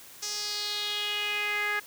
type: tone with band-pass filter sweep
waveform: sawtooth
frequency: 415.3 Hz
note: G#4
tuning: in tune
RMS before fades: -31 dBFS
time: 0.22-1.8 s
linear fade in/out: 10 ms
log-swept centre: 5900 to 1800 Hz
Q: 3.9
effects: white hiss -49 dBFS RMS until 1.86 s + high-pass 60 Hz 12 dB/octave